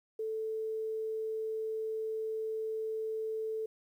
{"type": "tone", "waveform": "sine", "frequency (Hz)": 440, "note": "A4", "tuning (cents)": 0, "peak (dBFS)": -33, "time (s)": [0.19, 3.66], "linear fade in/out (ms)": 5, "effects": ["11-bit"]}